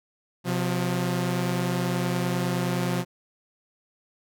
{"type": "tone pair together", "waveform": "sawtooth", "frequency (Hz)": [128.5, 177.81], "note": ["C3", "F3"], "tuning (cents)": [-31, 31], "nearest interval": "tritone", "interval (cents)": 562, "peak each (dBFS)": [-24, -22], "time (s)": [0.44, 3.05], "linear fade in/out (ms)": 50, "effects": []}